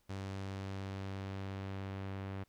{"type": "tone with low-pass filter sweep", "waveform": "sawtooth", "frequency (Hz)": 97, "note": "G2", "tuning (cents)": -18, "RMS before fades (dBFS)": -42, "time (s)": [0.09, 2.44], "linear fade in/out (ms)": 10, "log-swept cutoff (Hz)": [6700, 2600], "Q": 0.81, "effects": ["pink hiss -75 dBFS RMS until 2.48 s"]}